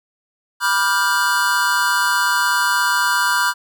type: chord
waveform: square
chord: G dominant seventh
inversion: first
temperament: just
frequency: 980 / 1176 / 1411.2 / 1568 Hz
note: B5 / D6 / F6 / G6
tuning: -14 / +2 / +18 / 0 cents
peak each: -21 / -24 / -21 / -21 dBFS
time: 0.6-3.54 s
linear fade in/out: 50 ms
effects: none